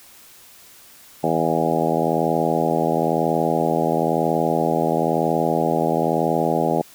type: harmonic tone with a mistuned harmonic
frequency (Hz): 81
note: E2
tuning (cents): -30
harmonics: 2 / 3 / 4 / 5 / 6 / 7 / 8 / 9 / 10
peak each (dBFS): -26 / -26 / -26 / -26 / -26 / -26 / -26 / -26 / -26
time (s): 1.23-6.82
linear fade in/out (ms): 10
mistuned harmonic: 10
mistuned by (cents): +26
effects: white hiss -47 dBFS RMS until 6.94 s